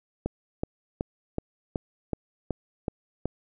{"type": "click train", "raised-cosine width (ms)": 2, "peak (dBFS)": -14, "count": 9, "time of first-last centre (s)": [0.26, 3.256], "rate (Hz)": 2.67, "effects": []}